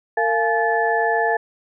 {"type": "tone cluster", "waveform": "sine", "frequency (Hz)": [455.7, 688, 849, 1742], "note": ["A#4", "F5", "G#5", "A6"], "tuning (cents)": [-39, -26, 38, -18], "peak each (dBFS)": -22, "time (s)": [0.17, 1.37], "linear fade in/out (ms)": 5, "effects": []}